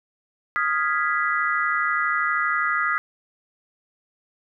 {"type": "chord", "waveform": "sine", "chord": "F half-diminished seventh", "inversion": "third", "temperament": "equal", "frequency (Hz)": [1244.5, 1396.9, 1661.2, 1975.5], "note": ["Eb6", "F6", "Ab6", "Cb7"], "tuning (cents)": [0, 0, 0, 0], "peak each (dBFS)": [-24, -26, -27, -26], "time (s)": [0.56, 2.98], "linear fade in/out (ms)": 0, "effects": []}